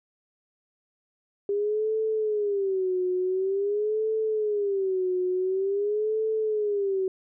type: tone with vibrato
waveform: sine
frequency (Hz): 400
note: G4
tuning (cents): +35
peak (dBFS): -23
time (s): 1.49-7.08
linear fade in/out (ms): 2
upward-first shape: sine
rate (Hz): 0.47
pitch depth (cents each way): 160
effects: none